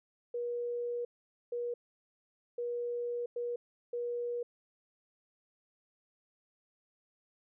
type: tone bursts at uneven times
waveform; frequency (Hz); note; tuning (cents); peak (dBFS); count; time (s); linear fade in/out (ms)
sine; 480; B4; -49; -33; 5; 0.34-1.05 / 1.52-1.74 / 2.58-3.26 / 3.36-3.56 / 3.93-4.43; 5
effects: none